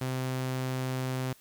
sawtooth tone, 129.5 Hz, C3, 17 cents flat, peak -26 dBFS, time 0.01-1.33 s, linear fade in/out 5 ms, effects white hiss -59 dBFS RMS until 1.4 s

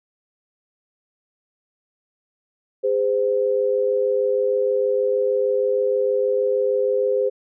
sine tone pair together, 407.6 / 514 Hz, G#4 / C5, -32 / -31 cents, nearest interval major third, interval 401 cents, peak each -21 / -19 dBFS, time 2.83-7.3 s, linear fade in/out 20 ms, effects none

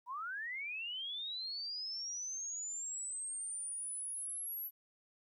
sine linear sweep, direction up, 932.3 to 11800 Hz, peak -39 dBFS, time 0.06-4.71 s, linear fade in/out 50 ms, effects 13-bit

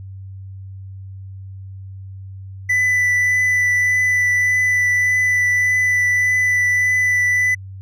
triangle tone with vibrato, 1988 Hz, B6, 11 cents sharp, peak -12 dBFS, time 2.69-7.55 s, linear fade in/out 10 ms, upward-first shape triangle, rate 1.7 Hz, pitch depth 12 cents each way, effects added 96 Hz sine -31 dBFS peak until 7.81 s

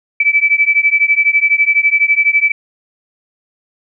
sine beating tone pair, 2303 / 2315 Hz, D7 / D7, -34 / -25 cents, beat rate 12 Hz, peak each -12 dBFS, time 0.2-2.52 s, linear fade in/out 5 ms, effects none

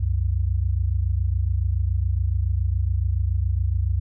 sine tone pair together, 65.38 / 92.5 Hz, C2 / F#2, -1 / 0 cents, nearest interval tritone, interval 601 cents, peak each -22 dBFS, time 0-4 s, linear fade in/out 10 ms, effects none

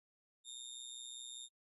25% pulse tone with amplitude modulation, 3656 Hz, A#7, 34 cents flat, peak -40 dBFS, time 0.44-1.49 s, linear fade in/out 50 ms, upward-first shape sine, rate 125 Hz, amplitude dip 75%, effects noise-tail reverb RT60 0.1 s tail -25 dB re dry + resampled to 32000 Hz

